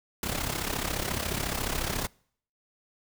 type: noise with amplitude modulation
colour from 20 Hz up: pink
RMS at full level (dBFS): -28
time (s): 0.23-2.07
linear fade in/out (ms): 2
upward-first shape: sine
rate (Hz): 34.2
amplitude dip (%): 70
effects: noise-tail reverb RT60 0.6 s tail -26 dB re dry